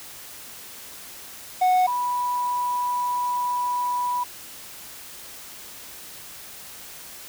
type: tone pair in turn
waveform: triangle / sine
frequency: 736 / 982.4 Hz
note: F#5 / B5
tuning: -9 / -9 cents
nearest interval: perfect fourth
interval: 500 cents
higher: second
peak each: -14 / -22 dBFS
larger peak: first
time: 1.61-1.87 / 1.87-4.24 s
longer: second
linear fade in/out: 10 ms
effects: white hiss -41 dBFS RMS until 7.28 s